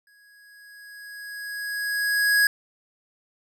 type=tone with exponential growth; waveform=square; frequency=1661.2 Hz; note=G#6; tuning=in tune; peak=-16 dBFS; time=0.07-2.47 s; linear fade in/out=2 ms; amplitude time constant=520 ms; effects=none